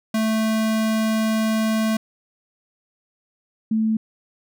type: tone pair in turn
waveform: square / sine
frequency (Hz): 220 / 220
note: A3 / A3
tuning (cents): 0 / 0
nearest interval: unison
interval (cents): 0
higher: neither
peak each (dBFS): -19 / -17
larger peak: second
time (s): 0.14-1.97 / 3.71-3.97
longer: first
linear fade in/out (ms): 5
effects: none